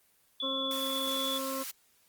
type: tone with vibrato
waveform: sine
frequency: 3438 Hz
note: A7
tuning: 41 cents flat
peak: -32 dBFS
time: 0.4-1.38 s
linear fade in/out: 2 ms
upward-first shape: triangle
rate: 20 Hz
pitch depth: 9 cents each way
type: harmonic tone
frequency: 267.7 Hz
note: C4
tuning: 40 cents sharp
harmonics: 1 / 2 / 4 / 5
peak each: -38 / -37 / -39 / -46 dBFS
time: 0.42-1.64 s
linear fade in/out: 20 ms
type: high-pass noise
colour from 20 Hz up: white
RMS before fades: -40 dBFS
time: 0.71-1.71 s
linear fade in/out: 0 ms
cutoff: 1300 Hz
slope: 12 dB/octave
effects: white hiss -67 dBFS RMS until 2.08 s + Opus 24 kbps